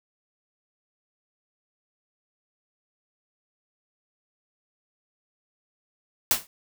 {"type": "noise with exponential decay", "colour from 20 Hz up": "white", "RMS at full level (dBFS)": -17, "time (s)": [6.31, 6.47], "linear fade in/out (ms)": 1, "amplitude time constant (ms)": 33, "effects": []}